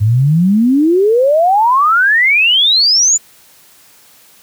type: exponential sweep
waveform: sine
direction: up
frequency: 100.4 to 7170 Hz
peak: -7 dBFS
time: 0-3.18 s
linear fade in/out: 20 ms
effects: white hiss -45 dBFS RMS until 4.42 s + high-pass 60 Hz 12 dB/octave